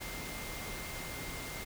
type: tone in noise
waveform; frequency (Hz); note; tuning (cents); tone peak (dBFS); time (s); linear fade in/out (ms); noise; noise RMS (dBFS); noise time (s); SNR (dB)
sine; 2100; C7; +6; -47; 0-1.65; 20; pink; -42; 0-1.65; -8
effects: none